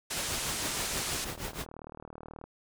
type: low-pass noise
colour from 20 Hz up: white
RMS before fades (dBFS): -35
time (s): 0.1-1.25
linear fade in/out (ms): 10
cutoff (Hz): 10000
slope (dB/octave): 24
type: noise with tremolo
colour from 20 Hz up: pink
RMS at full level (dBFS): -35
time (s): 0.14-1.66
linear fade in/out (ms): 50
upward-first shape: triangle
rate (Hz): 6.3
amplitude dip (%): 95
type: click train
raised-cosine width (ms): 1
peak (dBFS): -30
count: 45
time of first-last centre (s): 1.3-2.44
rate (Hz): 38.6
effects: none